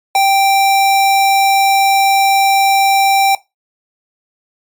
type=tone; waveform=square; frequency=784 Hz; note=G5; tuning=in tune; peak=-9 dBFS; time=0.15-3.35 s; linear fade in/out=2 ms; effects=noise-tail reverb RT60 0.2 s tail -18 dB re dry + MP3 96 kbps